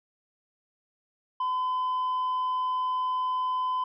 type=tone with tanh clipping; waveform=sine; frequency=1015 Hz; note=B5; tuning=47 cents sharp; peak=-26 dBFS; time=1.4-3.84 s; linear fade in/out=5 ms; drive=2 dB; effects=none